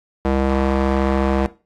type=tone with band-pass filter; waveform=square; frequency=67 Hz; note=C2; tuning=42 cents sharp; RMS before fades=-18 dBFS; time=0.25-1.46 s; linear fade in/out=0 ms; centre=500 Hz; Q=0.76; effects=noise-tail reverb RT60 0.3 s tail -17 dB re dry + AAC 32 kbps